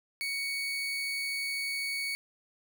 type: tone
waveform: 30% pulse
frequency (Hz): 2232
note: C#7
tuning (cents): +11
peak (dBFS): -29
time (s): 0.21-2.15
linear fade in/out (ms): 0
effects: none